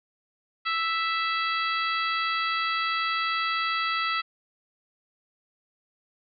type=harmonic tone; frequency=659.3 Hz; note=E5; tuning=in tune; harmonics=2 / 3 / 4 / 5 / 6 / 7; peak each=-27 / -31 / -33 / -35 / -37 / -38 dBFS; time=0.65-4.22 s; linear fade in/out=20 ms; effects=none